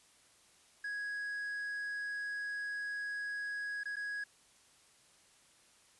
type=tone with dropouts; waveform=triangle; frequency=1661.2 Hz; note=G#6; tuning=in tune; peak=-35 dBFS; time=0.84-4.24 s; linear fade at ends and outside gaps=5 ms; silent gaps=3.835-3.855 / 3.958-3.966 s; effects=white hiss -65 dBFS RMS until 5.99 s + resampled to 24000 Hz